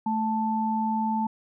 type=tone pair together; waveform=sine; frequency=220 / 880 Hz; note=A3 / A5; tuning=0 / 0 cents; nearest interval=2 octaves; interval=2400 cents; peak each=-26 dBFS; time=0.06-1.27 s; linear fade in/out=5 ms; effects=none